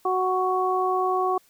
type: harmonic tone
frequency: 370.8 Hz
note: F#4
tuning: 4 cents sharp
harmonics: 1 / 2 / 3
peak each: -25 / -25 / -25 dBFS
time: 0.05-1.38 s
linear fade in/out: 5 ms
effects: white hiss -60 dBFS RMS until 1.49 s